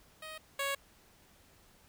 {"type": "tone pair in turn", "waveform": "10% pulse", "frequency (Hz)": [627, 554.7], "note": ["D#5", "C#5"], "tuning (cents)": [13, 1], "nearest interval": "major second", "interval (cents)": 212, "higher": "first", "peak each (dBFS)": [-35, -24], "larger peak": "second", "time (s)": [[0.22, 0.38], [0.59, 0.75]], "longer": "neither", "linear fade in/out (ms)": 5, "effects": ["pink hiss -63 dBFS RMS until 1.88 s"]}